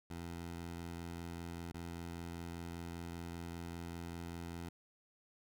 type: tone with dropouts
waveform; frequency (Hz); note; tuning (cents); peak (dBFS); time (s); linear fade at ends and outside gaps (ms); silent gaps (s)
15% pulse; 85.1; F2; -44; -37; 0.1-4.69; 5; 1.72-1.743
effects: none